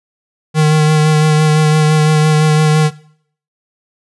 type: tone with vibrato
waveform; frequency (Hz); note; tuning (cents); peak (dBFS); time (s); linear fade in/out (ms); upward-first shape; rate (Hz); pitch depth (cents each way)
square; 154; D#3; -17; -8; 0.54-2.91; 50; sine; 5.9; 20
effects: noise-tail reverb RT60 0.6 s tail -20 dB re dry + resampled to 24000 Hz